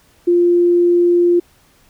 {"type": "tone", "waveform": "sine", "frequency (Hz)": 348.9, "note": "F4", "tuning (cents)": -2, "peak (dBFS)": -9, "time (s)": [0.27, 1.4], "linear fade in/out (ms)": 10, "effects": ["pink hiss -53 dBFS RMS until 1.89 s"]}